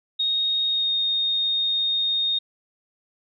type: tone with pitch glide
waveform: sine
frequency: 3729 to 3697 Hz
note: A#7 to A#7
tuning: 0 to -15 cents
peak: -20 dBFS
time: 0.19-2.39 s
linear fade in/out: 10 ms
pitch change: -15 cents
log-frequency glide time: 0.68-0.92 s
effects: none